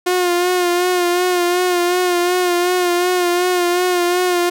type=tone with vibrato; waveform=sawtooth; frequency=356.6 Hz; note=F4; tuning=36 cents sharp; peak=-10 dBFS; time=0.06-4.5 s; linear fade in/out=10 ms; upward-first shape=sine; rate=2.7 Hz; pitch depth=36 cents each way; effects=none